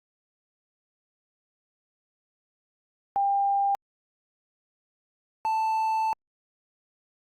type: tone pair in turn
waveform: sine / triangle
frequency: 797 / 882.3 Hz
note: G5 / A5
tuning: +28 / +5 cents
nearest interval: major second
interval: 177 cents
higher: second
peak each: -21 dBFS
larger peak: neither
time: 3.16-3.75 / 5.45-6.13 s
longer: second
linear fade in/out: 0 ms
effects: Opus 48 kbps